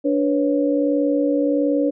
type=tone cluster; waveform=sine; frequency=290 / 491.6 / 553 Hz; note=D4 / B4 / C#5; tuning=-22 / -8 / -4 cents; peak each=-18 / -23 / -22 dBFS; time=0.04-1.91 s; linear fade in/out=20 ms; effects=none